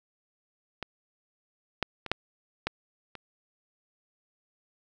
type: clicks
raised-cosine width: 0.3 ms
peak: -18 / -10 / -21 / -8 / -12 / -25 dBFS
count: 6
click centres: 0.827 / 1.827 / 2.063 / 2.116 / 2.67 / 3.153 s
effects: none